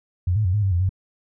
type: tone with pitch steps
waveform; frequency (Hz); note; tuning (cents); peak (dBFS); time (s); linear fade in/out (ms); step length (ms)
sine; 89.2 / 107.7 / 90.6 / 104.9 / 97 / 87 / 94.2; F2 / A2 / F#2 / G#2 / G2 / F2 / F#2; +37 / -37 / -36 / +18 / -18 / -6 / +32; -17; 0.27-0.893; 5; 89
effects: none